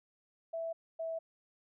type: tone pair in turn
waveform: sine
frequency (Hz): 659.3 / 653.6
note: E5 / E5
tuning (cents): 0 / -15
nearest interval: unison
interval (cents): 15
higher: first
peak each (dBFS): -35 / -35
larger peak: neither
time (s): 0.53-0.73 / 0.99-1.19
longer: neither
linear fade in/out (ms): 10
effects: none